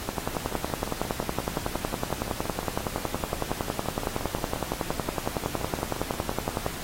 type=two click trains; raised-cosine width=1 ms; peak=-12 / -19 dBFS; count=72 / 37; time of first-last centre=0.09-6.664 / 0.35-6.666 s; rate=10.8 / 5.7 Hz; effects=pink hiss -37 dBFS RMS until 6.83 s + AAC 48 kbps